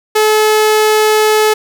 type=tone; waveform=sawtooth; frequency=430 Hz; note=A4; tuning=40 cents flat; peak=-4 dBFS; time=0.15-1.54 s; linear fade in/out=10 ms; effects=none